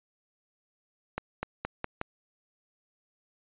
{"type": "accelerating click train", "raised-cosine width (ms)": 0.5, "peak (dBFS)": -16, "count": 5, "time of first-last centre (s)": [1.18, 2.014], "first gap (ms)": 250, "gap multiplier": 0.88, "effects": ["resampled to 8000 Hz"]}